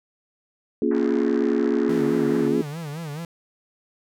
sine chord, Bb minor seventh, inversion none, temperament just, 233.1 / 279.7 / 349.6 / 419.5 Hz, Bb3 / Db4 / F4 / Ab4, 0 / +16 / +2 / +17 cents, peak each -24 dBFS, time 0.82-2.62 s, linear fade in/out 2 ms
white band-pass noise, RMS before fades -39 dBFS, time 0.91-2.48 s, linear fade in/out 2 ms, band 210 to 1900 Hz, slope 48 dB/octave
click train, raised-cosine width 0.2 ms, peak -26 dBFS, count 68, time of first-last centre 0.95-2.007 s, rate 63.4 Hz
45% pulse tone with vibrato, 155.56 Hz, D#3, in tune, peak -30 dBFS, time 1.89-3.25 s, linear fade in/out 2 ms, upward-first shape sine, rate 4.7 Hz, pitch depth 150 cents each way
effects none

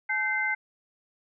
sine tone cluster, 856 / 1541 / 2076 Hz, A5 / G6 / C7, -48 / -30 / -14 cents, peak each -34 / -29 / -27 dBFS, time 0.09-0.55 s, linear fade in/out 10 ms, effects none

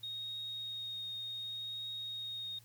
sine tone with vibrato, 3729 Hz, A#7, in tune, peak -39 dBFS, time 0.03-2.59 s, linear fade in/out 5 ms, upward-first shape triangle, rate 0.67 Hz, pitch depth 10 cents each way, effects added 115 Hz sine -60 dBFS peak until 2.64 s + white hiss -65 dBFS RMS until 2.64 s

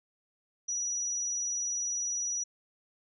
sine tone, 5840 Hz, F#8, 24 cents flat, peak -30 dBFS, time 0.68-2.44 s, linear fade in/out 10 ms, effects none

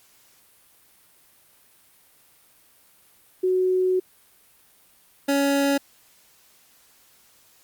sine / 25% pulse tone pair in turn, 370 / 279.7 Hz, F#4 / C#4, 0 / +16 cents, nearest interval perfect fourth, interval 484 cents, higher first, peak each -18 / -15 dBFS, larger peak second, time 3.43-4 / 5.28-5.78 s, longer first, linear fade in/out 10 ms, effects white hiss -57 dBFS RMS until 7.63 s + Opus 48 kbps

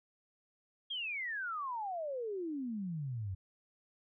sine exponential sweep, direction down, 3306 to 89.8 Hz, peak -36 dBFS, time 0.9-3.35 s, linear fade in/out 10 ms, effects none

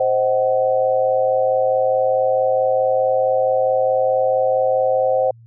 sine chord, C diminished, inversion none, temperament just, 523.3 / 627.9 / 753.5 Hz, C5 / Eb5 / Gb5, 0 / +16 / +31 cents, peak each -16 / -21 / -21 dBFS, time 0-5.31 s, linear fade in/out 5 ms, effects added 115 Hz sine -42 dBFS peak until 5.46 s

